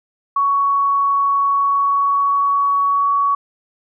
sine tone with pitch glide, 1117 to 1124.8 Hz, C#6 to C#6, +13 to +25 cents, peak -13 dBFS, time 0.36-3.35 s, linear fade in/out 5 ms, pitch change +12 cents, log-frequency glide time 1.51-2.76 s, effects none

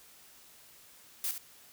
blue noise with echo, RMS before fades -33 dBFS, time 1.24-1.31 s, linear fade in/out 0 ms, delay 69 ms, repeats 1, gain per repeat -8 dB, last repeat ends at 1.379 s, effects white hiss -57 dBFS RMS until 1.72 s

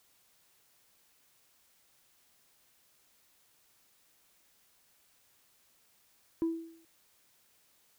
sine tone with exponential decay, 329.2 Hz, E4, 2 cents flat, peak -23 dBFS, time 6.42-6.85 s, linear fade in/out 0 ms, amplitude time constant 92 ms, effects tanh soft clip ceiling -25 dBFS + white hiss -68 dBFS RMS until 7.98 s

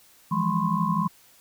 sine tone cluster, 164.3 / 176 / 208.1 / 1012 / 1077 Hz, E3 / F3 / G#3 / B5 / C6, -5 / +14 / +4 / +42 / +50 cents, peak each -28 dBFS, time 0.31-1.08 s, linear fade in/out 10 ms, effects white hiss -56 dBFS RMS until 1.4 s

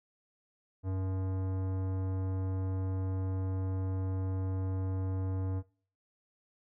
sine tone with tanh clipping, 94.5 Hz, F#2, 37 cents sharp, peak -33 dBFS, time 0.83-5.63 s, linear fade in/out 50 ms, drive 17 dB, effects noise-tail reverb RT60 0.4 s tail -19 dB re dry

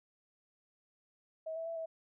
sine tone with pitch steps, 640 / 655 / 664 / 650 Hz, D#5 / E5 / E5 / E5, +49 / -11 / +12 / -24 cents, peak -37 dBFS, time 1.46-1.86 s, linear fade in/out 10 ms, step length 100 ms, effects none

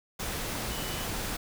sine tone in noise, 2976 Hz, F#7, 9 cents sharp, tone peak -43 dBFS, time 0.71-1.05 s, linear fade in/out 10 ms, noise pink, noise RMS -34 dBFS, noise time 0.19-1.37 s, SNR -12 dB, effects none

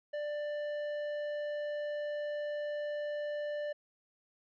sine tone with tanh clipping, 591 Hz, D5, 11 cents sharp, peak -36 dBFS, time 0.13-3.73 s, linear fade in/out 10 ms, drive 10 dB, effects none

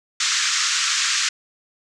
white band-pass noise, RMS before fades -21 dBFS, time 0.2-1.29 s, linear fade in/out 5 ms, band 1200 to 7300 Hz, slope 48 dB/octave, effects none

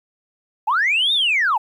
sine linear two-way sweep, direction up then down, 790 to 3729 to 790 Hz, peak -14 dBFS, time 0.67-1.58 s, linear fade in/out 10 ms, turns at 1.13 s, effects tanh soft clip ceiling -11 dBFS + 9-bit

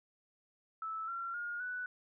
sine tone with pitch steps, 1311 / 1366.7 / 1424.7 / 1485.2 Hz, E6 / F6 / F6 / F#6, -10 / -38 / +34 / +6 cents, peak -37 dBFS, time 0.82-1.86 s, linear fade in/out 2 ms, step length 260 ms, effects none

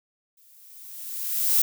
violet noise with exponential growth, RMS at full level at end -18 dBFS, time 0.37-1.62 s, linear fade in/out 5 ms, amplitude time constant 270 ms, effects none

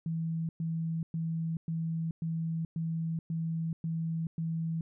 sine tone bursts, 163.4 Hz, E3, 15 cents flat, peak -30 dBFS, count 9, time 0.06-4.81 s, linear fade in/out 2 ms, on 430 ms, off 110 ms, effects none

